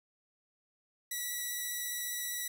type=tone with vibrato; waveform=5% pulse; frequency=1948 Hz; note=B6; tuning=24 cents flat; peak=-25 dBFS; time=1.11-2.48 s; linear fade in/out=5 ms; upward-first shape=sine; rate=15 Hz; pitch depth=10 cents each way; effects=none